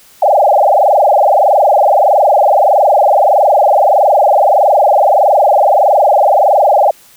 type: tone with frequency modulation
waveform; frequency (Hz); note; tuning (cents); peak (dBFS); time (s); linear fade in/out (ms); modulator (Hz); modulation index
sine; 698.5; F5; 0; -5; 0.22-6.91; 5; 21.6; 6.1
effects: white hiss -43 dBFS RMS until 7.16 s